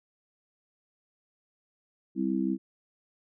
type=chord; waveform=sine; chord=C major; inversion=second; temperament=just; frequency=196.22 / 261.6 / 327 Hz; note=G3 / C4 / E4; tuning=+2 / 0 / -14 cents; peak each=-30 dBFS; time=2.15-2.58 s; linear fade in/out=50 ms; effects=none